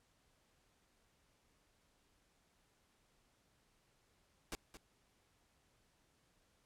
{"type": "noise with echo", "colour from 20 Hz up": "pink", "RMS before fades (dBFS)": -43, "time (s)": [4.52, 4.55], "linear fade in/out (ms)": 0, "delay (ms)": 220, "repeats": 1, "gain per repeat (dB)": -12, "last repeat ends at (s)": 4.77, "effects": ["pink hiss -75 dBFS RMS until 6.65 s", "low-pass 11000 Hz 12 dB/octave"]}